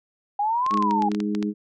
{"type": "exponential two-way sweep", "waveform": "sine", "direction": "up then down", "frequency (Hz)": [804, 1114, 804], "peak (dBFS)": -20, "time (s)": [0.39, 1.09], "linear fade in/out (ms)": 5, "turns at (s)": 0.74}
{"type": "clicks", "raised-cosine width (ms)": 0.2, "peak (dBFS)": -16, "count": 12, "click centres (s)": [0.664, 0.71, 0.741, 0.774, 0.825, 0.91, 1.022, 1.117, 1.148, 1.203, 1.35, 1.427]}
{"type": "harmonic tone", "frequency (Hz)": 103.83, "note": "G#2", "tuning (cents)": 0, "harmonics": [2, 3, 4], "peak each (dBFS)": [-24, -28, -33], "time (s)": [0.7, 1.54], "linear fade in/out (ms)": 50}
{"effects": []}